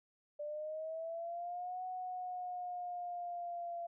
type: linear two-way sweep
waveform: sine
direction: up then down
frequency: 587.3 to 740 to 685 Hz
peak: -39 dBFS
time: 0.39-3.87 s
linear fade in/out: 10 ms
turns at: 1.84 s
effects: none